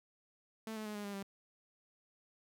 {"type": "tone with pitch steps", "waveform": "sawtooth", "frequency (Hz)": [221.1, 216.1, 211.1, 206.3, 201.6, 196.98], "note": ["A3", "A3", "G#3", "G#3", "G3", "G3"], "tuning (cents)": [9, -31, 29, -11, 49, 9], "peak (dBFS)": -37, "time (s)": [0.67, 1.228], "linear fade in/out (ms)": 2, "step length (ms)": 93, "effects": []}